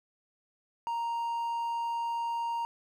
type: tone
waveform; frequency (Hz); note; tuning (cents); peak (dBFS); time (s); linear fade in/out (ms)
triangle; 932.3; A#5; 0; -28; 0.87-2.65; 0
effects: none